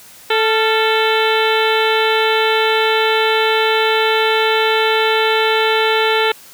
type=harmonic tone with a mistuned harmonic; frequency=440 Hz; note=A4; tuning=in tune; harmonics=1 / 2 / 3 / 4 / 5 / 6 / 7 / 8 / 9; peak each=-16 / -19 / -21 / -22 / -23 / -24 / -24 / -25 / -26 dBFS; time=0.3-6.32 s; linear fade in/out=5 ms; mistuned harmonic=3; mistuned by=+71 cents; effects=white hiss -41 dBFS RMS until 6.53 s + high-pass 60 Hz 12 dB/octave